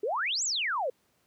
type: exponential two-way sweep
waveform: sine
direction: up then down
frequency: 385.1 to 7980 to 470.7 Hz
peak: -27 dBFS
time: 0.03-0.9 s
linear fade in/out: 5 ms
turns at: 0.44 s
effects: pink hiss -70 dBFS RMS until 1.26 s + high-pass 100 Hz 12 dB/octave